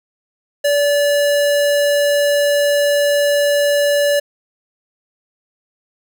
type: tone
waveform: square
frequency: 577 Hz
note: D5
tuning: 31 cents flat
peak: -13 dBFS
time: 0.64-4.2 s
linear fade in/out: 10 ms
effects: none